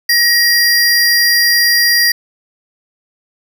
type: tone pair together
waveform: square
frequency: 1896 / 4771 Hz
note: A#6 / D8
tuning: +29 / +26 cents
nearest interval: octave + major third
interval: 1597 cents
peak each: -12 dBFS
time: 0.09-2.12 s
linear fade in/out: 5 ms
effects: none